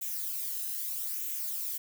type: noise with flanger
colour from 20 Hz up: violet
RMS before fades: -35 dBFS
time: 0.01-1.78 s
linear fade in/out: 10 ms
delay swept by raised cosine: 0.2 to 0.89 ms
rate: 0.79 Hz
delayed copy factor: -0.5
effects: none